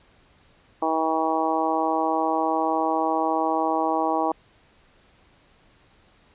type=harmonic tone; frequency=160.2 Hz; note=E3; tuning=49 cents flat; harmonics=2 / 3 / 4 / 5 / 6 / 7; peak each=-27 / -30 / -28 / -25 / -28 / -30 dBFS; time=0.82-4.32 s; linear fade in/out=5 ms; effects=pink hiss -58 dBFS RMS until 6.34 s + resampled to 8000 Hz